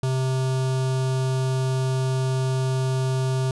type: tone with notch filter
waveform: square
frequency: 130.81 Hz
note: C3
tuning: in tune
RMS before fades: -23 dBFS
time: 0.03-3.51 s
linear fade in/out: 2 ms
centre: 2000 Hz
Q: 1.6
effects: resampled to 24000 Hz